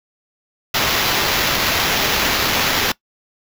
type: noise with sample-and-hold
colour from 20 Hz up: white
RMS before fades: -18 dBFS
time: 0.74-2.92 s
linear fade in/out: 5 ms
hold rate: 8820 Hz
effects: noise-tail reverb RT60 0.1 s tail -21 dB re dry